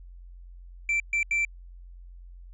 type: tone bursts at uneven times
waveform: triangle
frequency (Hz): 2342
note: D7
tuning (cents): -5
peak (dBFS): -21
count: 3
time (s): 0.89-1 / 1.13-1.23 / 1.31-1.45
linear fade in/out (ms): 2
effects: added 44 Hz sine -43 dBFS peak until 2.53 s + resampled to 22050 Hz